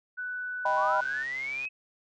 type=tone; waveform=sine; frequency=1489 Hz; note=F#6; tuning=11 cents sharp; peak=-32 dBFS; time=0.17-1.24 s; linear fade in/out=20 ms
type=chord; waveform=sine; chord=Eb augmented; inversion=none; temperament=equal; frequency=622.3 / 784 / 987.8 Hz; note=Eb5 / G5 / B5; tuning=0 / 0 / 0 cents; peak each=-30 / -30 / -26 dBFS; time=0.65-1.01 s; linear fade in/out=5 ms
type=click train; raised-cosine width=0.2 ms; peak=-30 dBFS; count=134; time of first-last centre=0.66-1.653 s; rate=134 Hz
type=linear sweep; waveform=sine; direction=up; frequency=1046.5 to 2582 Hz; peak=-31 dBFS; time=0.76-1.69 s; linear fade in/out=20 ms
effects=none